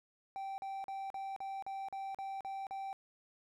triangle tone bursts, 779 Hz, G5, 11 cents flat, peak -37 dBFS, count 10, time 0.36-2.929 s, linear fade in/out 0 ms, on 220 ms, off 41 ms, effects none

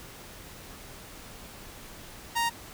sawtooth tone, 932.3 Hz, A#5, in tune, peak -21 dBFS, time 2.35-2.5 s, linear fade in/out 20 ms, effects pink hiss -46 dBFS RMS until 2.73 s

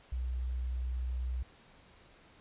sine tone, 62.5 Hz, B1, 21 cents sharp, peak -32 dBFS, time 0.12-1.43 s, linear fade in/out 5 ms, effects pink hiss -60 dBFS RMS until 2.4 s + resampled to 8000 Hz

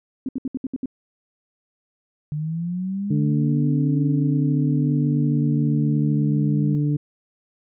sine tone bursts, 261.6 Hz, C4, in tune, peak -22 dBFS, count 7, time 0.26-0.858 s, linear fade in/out 2 ms, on 28 ms, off 67 ms
sine linear two-way sweep, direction up then down, 147.4 to 272 to 202.2 Hz, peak -23 dBFS, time 2.32-6.75 s, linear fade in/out 0 ms, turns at 4.01 s
harmonic tone, 146.83 Hz, D3, in tune, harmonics 1 / 2 / 3, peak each -19 / -24 / -37 dBFS, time 3.1-6.97 s, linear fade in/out 10 ms
effects none

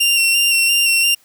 sawtooth tone with vibrato, 2755 Hz, F7, 24 cents flat, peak -9 dBFS, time 0-1.15 s, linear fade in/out 10 ms, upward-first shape square, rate 2.9 Hz, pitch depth 19 cents each way, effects white hiss -54 dBFS RMS until 1.24 s

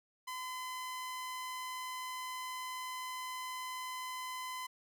sawtooth tone, 1019 Hz, C6, 46 cents flat, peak -36 dBFS, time 0.27-4.67 s, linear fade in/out 10 ms, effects none

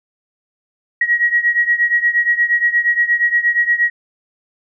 sine beating tone pair, 1900 / 1908.5 Hz, A#6 / A#6, +33 / +40 cents, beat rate 8.5 Hz, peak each -14 / -17 dBFS, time 1.01-3.9 s, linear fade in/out 5 ms, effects none

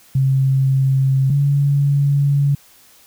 sine tone pair in turn, 134.1 / 141.65 Hz, C3 / C#3, +43 / +38 cents, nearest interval minor second, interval 95 cents, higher second, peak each -12 dBFS, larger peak neither, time 0.15-1.3 / 1.3-2.55 s, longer second, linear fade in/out 5 ms, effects white hiss -49 dBFS RMS until 3.06 s

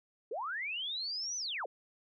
sine linear two-way sweep, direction up then down, 388.9 to 6100 to 388.9 Hz, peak -35 dBFS, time 0.31-1.66 s, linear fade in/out 5 ms, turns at 1.37 s, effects none

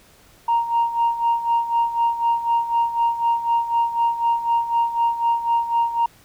sine tone with tremolo, 932.3 Hz, A#5, in tune, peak -13 dBFS, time 0.48-6.06 s, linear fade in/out 5 ms, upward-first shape sine, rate 4 Hz, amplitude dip 75%, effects tanh soft clip ceiling -12 dBFS + pink hiss -52 dBFS RMS until 6.24 s

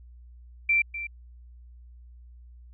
sine tone with echo, 2349 Hz, D7, in tune, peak -19 dBFS, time 0.69-0.82 s, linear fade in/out 5 ms, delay 250 ms, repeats 1, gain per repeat -12 dB, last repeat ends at 1.07 s, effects added 60 Hz sine -46 dBFS peak until 2.73 s

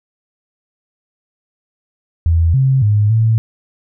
sine tone with pitch steps, 82.9 / 133.2 / 104.6 / 112 Hz, E2 / C3 / G#2 / A2, +10 / +31 / +13 / +31 cents, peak -9 dBFS, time 2.26-3.38 s, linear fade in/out 0 ms, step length 280 ms, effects none

